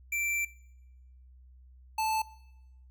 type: tone pair in turn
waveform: square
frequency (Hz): 2345 / 876.7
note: D7 / A5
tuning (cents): -3 / -7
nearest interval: octave + perfect fourth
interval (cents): 1704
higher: first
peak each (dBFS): -30 / -28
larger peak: second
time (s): 0.12-0.45 / 1.98-2.22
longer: first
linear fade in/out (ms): 5
effects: noise-tail reverb RT60 0.9 s tail -20 dB re dry + added 63 Hz sine -52 dBFS peak until 2.9 s